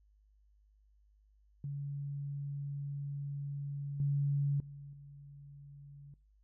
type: tone with level steps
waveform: sine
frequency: 141.7 Hz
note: C#3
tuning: 38 cents sharp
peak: -36 / -28 / -45 / -49 dBFS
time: 1.64-6.14 s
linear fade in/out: 2 ms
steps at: 4 / 4.6 / 4.93 s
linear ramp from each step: 2 ms
effects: noise-tail reverb RT60 0.3 s tail -21 dB re dry + added 51 Hz sine -64 dBFS peak until 6.43 s